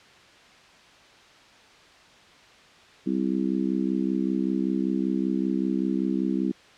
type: harmonic tone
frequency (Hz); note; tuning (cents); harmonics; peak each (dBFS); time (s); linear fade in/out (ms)
65.2; C2; -5; 3 / 4 / 5 / 6; -27 / -27 / -28 / -37; 3.06-6.52; 10
effects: white hiss -52 dBFS RMS until 6.77 s + low-pass 4000 Hz 12 dB/octave